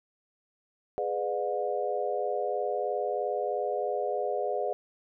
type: chord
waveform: sine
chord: G# diminished seventh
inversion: none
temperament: just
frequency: 415.3 / 498.4 / 598 / 717.6 Hz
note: G#4 / B4 / D5 / F5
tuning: 0 / +16 / +31 / +47 cents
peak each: -33 dBFS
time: 0.98-4.73 s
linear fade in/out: 0 ms
effects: none